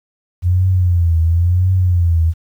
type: tone with vibrato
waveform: sine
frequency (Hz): 87.31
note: F2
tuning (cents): 0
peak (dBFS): -10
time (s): 0.42-2.34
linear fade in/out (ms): 50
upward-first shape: triangle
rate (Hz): 0.96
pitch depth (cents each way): 130
effects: 8-bit